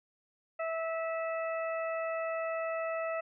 harmonic tone, 653 Hz, E5, 17 cents flat, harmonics 1 / 2 / 3 / 4, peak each -33 / -39 / -43 / -45 dBFS, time 0.59-3.21 s, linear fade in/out 10 ms, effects none

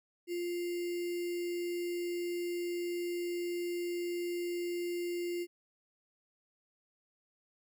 sine tone with sample-and-hold, 349.2 Hz, F4, in tune, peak -33 dBFS, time 0.27-5.47 s, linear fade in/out 50 ms, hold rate 2450 Hz, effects none

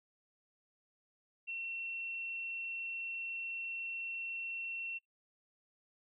sine tone, 2714 Hz, E7, 50 cents sharp, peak -38 dBFS, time 1.47-4.99 s, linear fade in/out 20 ms, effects noise-tail reverb RT60 0.2 s tail -26 dB re dry

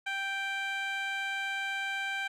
15% pulse tone with band-pass filter, 784 Hz, G5, in tune, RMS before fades -34 dBFS, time 0.06-2.28 s, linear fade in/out 10 ms, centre 1800 Hz, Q 1, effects none

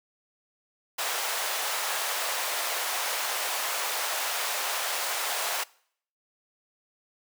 pink high-pass noise, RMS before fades -30 dBFS, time 0.98-5.64 s, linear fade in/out 10 ms, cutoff 600 Hz, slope 24 dB/octave, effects noise-tail reverb RT60 0.6 s tail -23 dB re dry

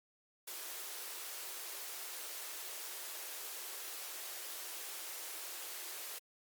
white high-pass noise, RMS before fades -45 dBFS, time 0.47-6.19 s, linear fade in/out 10 ms, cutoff 320 Hz, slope 96 dB/octave, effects Opus 48 kbps

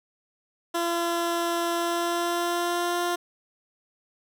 15% pulse tone with pitch glide, 340.9 to 349.9 Hz, F4 to F4, -42 to +3 cents, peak -18 dBFS, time 0.74-3.16 s, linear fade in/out 10 ms, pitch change +45 cents, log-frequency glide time 1.75-3.02 s, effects none

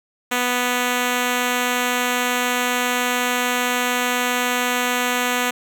5% pulse tone, 246.9 Hz, B3, in tune, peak -7 dBFS, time 0.31-5.51 s, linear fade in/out 10 ms, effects none

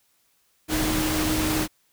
sine tone in noise, 311.1 Hz, D#4, in tune, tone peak -25 dBFS, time 0.68-1.68 s, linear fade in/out 50 ms, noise pink, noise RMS -26 dBFS, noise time 0.68-1.68 s, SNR -2 dB, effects white hiss -66 dBFS RMS until 1.92 s

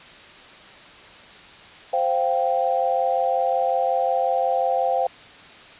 sine chord, C suspended fourth, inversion none, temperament equal, 523.3 / 698.5 / 784 Hz, C5 / F5 / G5, 0 / 0 / 0 cents, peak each -23 dBFS, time 1.93-5.07 s, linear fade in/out 5 ms, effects white hiss -44 dBFS RMS until 5.79 s + resampled to 8000 Hz

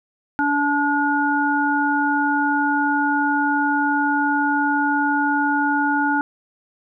harmonic tone, 288.6 Hz, D4, 30 cents flat, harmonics 1 / 3 / 5, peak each -21 / -21 / -21 dBFS, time 0.39-6.21 s, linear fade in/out 0 ms, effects none

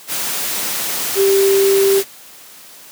sine tone in noise, 392 Hz, G4, in tune, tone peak -10 dBFS, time 1.15-2.03 s, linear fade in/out 50 ms, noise white, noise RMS -21 dBFS, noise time 0.07-2.05 s, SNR +8 dB, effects white hiss -40 dBFS RMS until 2.91 s + high-pass 150 Hz 12 dB/octave

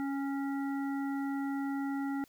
harmonic tone with a mistuned harmonic, 277.2 Hz, C#4, in tune, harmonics 1 / 3 / 5 / 7, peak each -32 / -42 / -46 / -49 dBFS, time 0-2.24 s, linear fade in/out 0 ms, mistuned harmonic 3, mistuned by -19 cents, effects white hiss -65 dBFS RMS until 2.28 s

